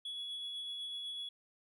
sine tone with tremolo, 3376 Hz, G#7, 28 cents sharp, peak -36 dBFS, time 0.05-1.29 s, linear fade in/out 5 ms, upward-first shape sine, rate 8 Hz, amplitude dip 30%, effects tanh soft clip ceiling -38 dBFS + 13-bit

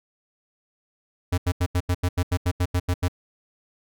square tone bursts, 89.2 Hz, F2, 37 cents sharp, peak -20 dBFS, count 13, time 1.32-3.083 s, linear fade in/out 10 ms, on 59 ms, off 83 ms, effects none

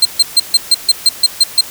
35% pulse tone bursts, 4158 Hz, C8, 12 cents flat, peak -3 dBFS, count 10, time 0.02-1.61 s, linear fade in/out 5 ms, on 33 ms, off 140 ms, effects white hiss -30 dBFS RMS until 1.7 s

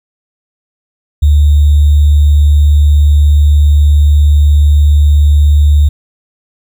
sine tone with sample-and-hold, 73.6 Hz, D2, 4 cents sharp, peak -3 dBFS, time 1.22-5.89 s, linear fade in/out 10 ms, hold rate 3675 Hz, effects none

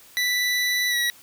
25% pulse tone with pitch glide, 1975.5 to 1925.9 Hz, B6 to B6, 0 to -44 cents, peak -17 dBFS, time 0.17-1.1 s, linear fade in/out 0 ms, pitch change -44 cents, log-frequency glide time 0.89-0.96 s, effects white hiss -50 dBFS RMS until 1.22 s

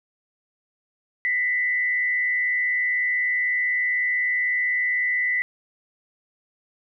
sine tone with frequency modulation, 1991 Hz, B6, 14 cents sharp, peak -20 dBFS, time 1.25-5.42 s, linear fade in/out 0 ms, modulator 100 Hz, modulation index 0.57, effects none

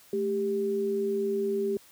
sine tone pair together, 217.2 / 395.4 Hz, A3 / G4, -22 / +15 cents, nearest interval minor seventh, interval 1037 cents, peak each -33 / -26 dBFS, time 0.13-1.77 s, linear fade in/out 2 ms, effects white hiss -56 dBFS RMS until 1.91 s + high-pass 60 Hz 12 dB/octave

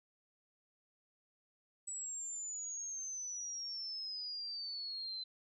sine exponential sweep, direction down, 7902 to 4049 Hz, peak -40 dBFS, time 1.87-5.24 s, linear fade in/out 10 ms, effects none

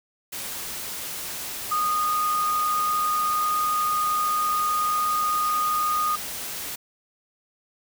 sine tone in noise, 1233 Hz, D#6, 16 cents flat, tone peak -21 dBFS, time 1.71-6.16 s, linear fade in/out 10 ms, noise white, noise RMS -33 dBFS, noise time 0.32-6.76 s, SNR +9 dB, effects none

